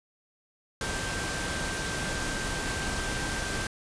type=tone in noise; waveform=sine; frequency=1568 Hz; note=G6; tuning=in tune; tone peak=-36 dBFS; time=0.81-3.67 s; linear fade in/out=2 ms; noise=pink; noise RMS=-32 dBFS; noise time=0.81-3.67 s; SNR=-7 dB; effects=resampled to 22050 Hz